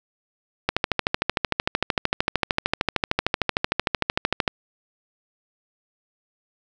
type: click train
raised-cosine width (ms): 0.3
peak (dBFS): -3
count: 51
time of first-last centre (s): 0.69-4.478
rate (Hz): 13.2
effects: none